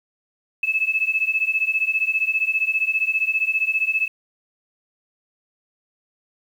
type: beating tone pair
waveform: sine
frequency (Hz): 2596 / 2611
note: E7 / E7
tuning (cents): -27 / -17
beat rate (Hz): 15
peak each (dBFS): -22 / -21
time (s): 0.63-4.08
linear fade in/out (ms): 5
effects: 8-bit